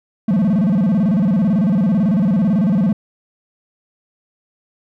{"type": "tone with vibrato", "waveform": "triangle", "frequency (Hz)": 196, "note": "G3", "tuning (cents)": 0, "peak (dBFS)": -10, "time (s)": [0.28, 2.93], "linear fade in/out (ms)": 5, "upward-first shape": "square", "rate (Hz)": 18, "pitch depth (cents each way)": 210, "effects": []}